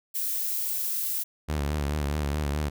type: noise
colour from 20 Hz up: violet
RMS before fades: -29 dBFS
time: 0.14-1.24 s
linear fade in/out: 20 ms
type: tone with vibrato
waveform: sawtooth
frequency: 73.42 Hz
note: D2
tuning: in tune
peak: -22 dBFS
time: 1.48-2.7 s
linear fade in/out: 20 ms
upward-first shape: sine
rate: 4.7 Hz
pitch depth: 69 cents each way
effects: none